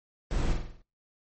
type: noise with echo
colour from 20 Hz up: brown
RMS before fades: -27 dBFS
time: 0.31-0.53 s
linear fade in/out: 0 ms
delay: 48 ms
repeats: 6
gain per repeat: -5 dB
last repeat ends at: 0.818 s
effects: noise-tail reverb RT60 0.3 s tail -23 dB re dry + MP3 32 kbps